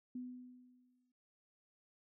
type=tone with exponential decay; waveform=sine; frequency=250 Hz; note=B3; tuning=21 cents sharp; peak=-40 dBFS; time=0.15-1.12 s; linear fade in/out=5 ms; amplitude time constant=210 ms; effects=noise-tail reverb RT60 0.8 s tail -22 dB re dry